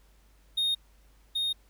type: tone with echo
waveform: triangle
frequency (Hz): 3704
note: A#7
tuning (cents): -12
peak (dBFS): -23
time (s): 0.57-0.75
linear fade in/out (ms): 10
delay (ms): 780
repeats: 1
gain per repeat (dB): -2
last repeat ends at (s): 1.53
effects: added 50 Hz sine -58 dBFS peak until 1.69 s + pink hiss -66 dBFS RMS until 1.69 s